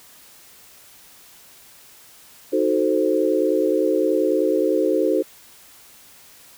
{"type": "chord", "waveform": "sine", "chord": "D# diminished seventh", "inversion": "none", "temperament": "equal", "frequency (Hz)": [311.1, 370, 440, 523.3], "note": ["D#4", "F#4", "A4", "C5"], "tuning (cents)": [0, 0, 0, 0], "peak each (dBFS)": -22, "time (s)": [2.52, 5.23], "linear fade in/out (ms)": 20, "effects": ["white hiss -48 dBFS RMS until 6.57 s"]}